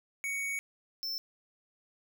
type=tone pair in turn; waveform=square; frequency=2234 / 5335 Hz; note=C#7 / E8; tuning=+13 / +20 cents; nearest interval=octave + minor third; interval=1507 cents; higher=second; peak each=-33 / -34 dBFS; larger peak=first; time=0.24-0.59 / 1.03-1.18 s; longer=first; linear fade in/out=0 ms; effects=none